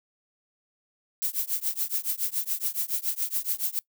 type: noise with tremolo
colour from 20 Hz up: violet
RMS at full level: -25 dBFS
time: 1.22-3.79 s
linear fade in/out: 0 ms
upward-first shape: triangle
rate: 7.1 Hz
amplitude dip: 100%
effects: noise-tail reverb RT60 0.1 s tail -23 dB re dry